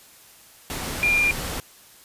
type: tone in noise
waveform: sine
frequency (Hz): 2400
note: D7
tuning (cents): +37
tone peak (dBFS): -17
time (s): 1.03-1.31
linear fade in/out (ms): 0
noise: pink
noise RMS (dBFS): -30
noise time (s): 0.7-1.6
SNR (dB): +10
effects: white hiss -50 dBFS RMS until 2.04 s + resampled to 32000 Hz